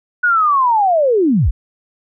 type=linear sweep; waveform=sine; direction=down; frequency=1480 to 32.4 Hz; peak=-10 dBFS; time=0.23-1.51 s; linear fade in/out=10 ms; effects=none